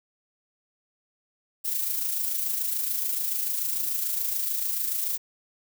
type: noise with amplitude modulation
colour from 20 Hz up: violet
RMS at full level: -26 dBFS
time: 1.64-5.18 s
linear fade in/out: 20 ms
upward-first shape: sine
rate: 26.9 Hz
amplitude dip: 45%
effects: none